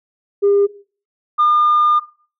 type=tone pair in turn; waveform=sine; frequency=402.7 / 1209.1 Hz; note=G4 / D#6; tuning=+47 / -50 cents; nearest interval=octave + perfect fifth; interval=1903 cents; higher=second; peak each=-9 dBFS; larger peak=neither; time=0.42-0.67 / 1.38-2 s; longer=second; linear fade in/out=20 ms; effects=noise-tail reverb RT60 0.4 s tail -17 dB re dry + tanh soft clip ceiling -7 dBFS